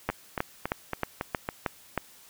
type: two click trains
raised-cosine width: 0.5 ms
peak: -14 / -11 dBFS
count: 6 / 7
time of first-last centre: 0.1-1.489 / 0.09-1.977 s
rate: 3.6 / 3.18 Hz
effects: white hiss -54 dBFS RMS until 2.29 s